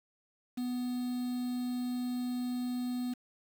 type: tone with quantisation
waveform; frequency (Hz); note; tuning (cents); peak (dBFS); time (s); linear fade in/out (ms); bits
triangle; 247.8; B3; +6; -30; 0.57-3.14; 10; 8
effects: none